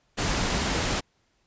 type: noise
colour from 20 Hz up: pink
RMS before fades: -26 dBFS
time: 0.17-1.01 s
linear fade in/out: 20 ms
effects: pink hiss -69 dBFS RMS until 1.46 s + resampled to 16000 Hz